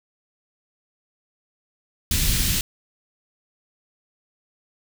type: band-stop noise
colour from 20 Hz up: pink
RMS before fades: -21 dBFS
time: 2.11-2.61 s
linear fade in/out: 2 ms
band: 160 to 2900 Hz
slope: 12 dB/octave
effects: none